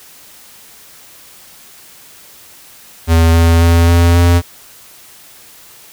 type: tone with pitch steps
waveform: square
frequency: 82.41 / 83.42 / 84.43 / 85.46 / 86.51 Hz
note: E2 / E2 / E2 / F2 / F2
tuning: 0 / +21 / +42 / -37 / -16 cents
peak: -7 dBFS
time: 3.07-4.42 s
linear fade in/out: 50 ms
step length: 270 ms
effects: white hiss -40 dBFS RMS until 5.92 s